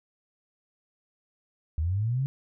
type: linear sweep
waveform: sine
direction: up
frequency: 73.6 to 140 Hz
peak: -24 dBFS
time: 1.78-2.26 s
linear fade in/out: 0 ms
effects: none